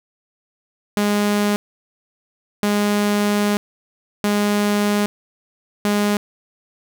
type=tone bursts at uneven times; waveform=sawtooth; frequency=206.3 Hz; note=G#3; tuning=11 cents flat; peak=-12 dBFS; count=4; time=0.97-1.56 / 2.63-3.57 / 4.24-5.06 / 5.85-6.17 s; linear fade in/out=0 ms; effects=none